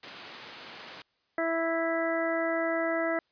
white band-pass noise, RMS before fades -46 dBFS, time 0.03-1.02 s, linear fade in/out 2 ms, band 160 to 3600 Hz, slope 12 dB/octave
harmonic tone, 329.6 Hz, E4, in tune, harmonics 1 / 2 / 3 / 4 / 5 / 6, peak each -32 / -29 / -42 / -36 / -37 / -35 dBFS, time 1.38-3.19 s, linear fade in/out 2 ms
effects white hiss -73 dBFS RMS until 3.31 s + resampled to 11025 Hz

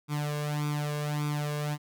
sawtooth tone with flanger, 148.2 Hz, D3, 16 cents sharp, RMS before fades -31 dBFS, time 0.08-1.78 s, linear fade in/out 50 ms, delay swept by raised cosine 0.84 to 1.84 ms, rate 1.7 Hz, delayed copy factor +0.75, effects none

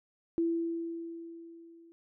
sine tone with level ramp, 333.9 Hz, E4, 22 cents sharp, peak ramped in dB -25 to -54 dBFS, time 0.38-1.92 s, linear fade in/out 0 ms, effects none

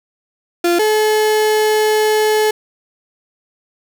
35% pulse tone pair in turn, 346.1 / 429.4 Hz, F4 / A4, -16 / -42 cents, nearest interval major third, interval 374 cents, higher second, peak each -10 dBFS, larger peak neither, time 0.64-0.79 / 0.79-2.51 s, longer second, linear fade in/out 5 ms, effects 7-bit

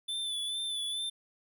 square tone with vibrato, 3500 Hz, A7, 10 cents flat, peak -33 dBFS, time 0.08-1.1 s, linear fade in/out 10 ms, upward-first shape sine, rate 2.3 Hz, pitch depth 38 cents each way, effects none

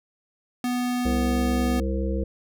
square tone, 246.9 Hz, B3, in tune, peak -24 dBFS, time 0.64-1.8 s, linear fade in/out 2 ms
harmonic tone, 66 Hz, C2, 16 cents sharp, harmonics 1 / 3 / 5 / 7 / 8, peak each -25 / -30 / -32 / -33 / -34 dBFS, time 1.05-2.24 s, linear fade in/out 5 ms
effects none

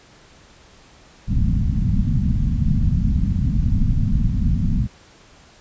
pink low-pass noise, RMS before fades -18 dBFS, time 1.27-4.88 s, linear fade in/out 50 ms, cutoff 230 Hz, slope 48 dB/octave, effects pink hiss -49 dBFS RMS until 5.6 s + resampled to 16000 Hz

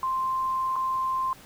sine tone with dropouts, 1046.5 Hz, C6, in tune, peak -24 dBFS, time 0.03-1.33 s, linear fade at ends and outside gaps 1 ms, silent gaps 0.758-0.763 s, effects pink hiss -50 dBFS RMS until 1.45 s

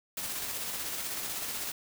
white noise with tremolo, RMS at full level -35 dBFS, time 0.17-1.72 s, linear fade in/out 5 ms, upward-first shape square, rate 16 Hz, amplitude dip 25%, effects none

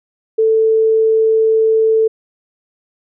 sine tone, 442.8 Hz, A4, 11 cents sharp, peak -9 dBFS, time 0.38-2.08 s, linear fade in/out 10 ms, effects none

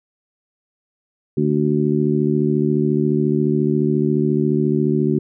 harmonic tone, 74.3 Hz, D2, 21 cents sharp, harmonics 2 / 3 / 4 / 5, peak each -20 / -20 / -22 / -20 dBFS, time 1.37-5.19 s, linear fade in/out 5 ms, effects none

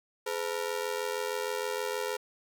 sawtooth ring-modulated tone, 465.1 Hz, A#4, 4 cents flat, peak -24 dBFS, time 0.26-2.17 s, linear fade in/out 10 ms, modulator 43.2 Hz, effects none

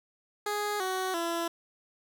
15% pulse tone with pitch steps, 415.3 / 374.3 / 337.3 Hz, G#4 / F#4 / E4, 0 / +20 / +40 cents, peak -23 dBFS, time 0.46-1.48 s, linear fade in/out 5 ms, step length 340 ms, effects none

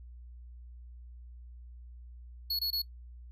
square tone bursts, 4365 Hz, C#8, 28 cents flat, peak -30 dBFS, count 3, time 2.5-2.819 s, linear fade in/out 5 ms, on 91 ms, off 23 ms, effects noise-tail reverb RT60 0.1 s tail -22 dB re dry + added 60 Hz sine -46 dBFS peak until 3.31 s

